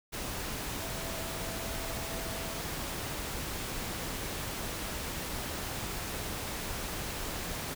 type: tone in noise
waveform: sine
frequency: 659.3 Hz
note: E5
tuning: in tune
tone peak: -45 dBFS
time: 0.79-2.61 s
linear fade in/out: 20 ms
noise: pink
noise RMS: -37 dBFS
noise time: 0.12-7.75 s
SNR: -11 dB
effects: none